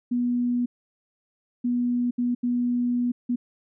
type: tone bursts at uneven times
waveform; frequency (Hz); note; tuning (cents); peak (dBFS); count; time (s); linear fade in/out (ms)
sine; 243.6; B3; -24; -21; 5; 0.11-0.66 / 1.64-2.11 / 2.18-2.35 / 2.43-3.12 / 3.29-3.36; 10
effects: none